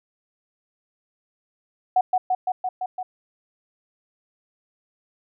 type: tone with echo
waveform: sine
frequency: 740 Hz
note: F#5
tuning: in tune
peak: -14 dBFS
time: 1.96-2.01 s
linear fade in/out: 5 ms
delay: 170 ms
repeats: 6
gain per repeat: -2 dB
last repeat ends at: 3.03 s
effects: none